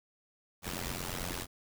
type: noise with amplitude modulation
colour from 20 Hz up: pink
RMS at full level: -34 dBFS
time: 0.62-1.47 s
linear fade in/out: 50 ms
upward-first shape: sine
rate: 88.9 Hz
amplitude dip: 90%
effects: none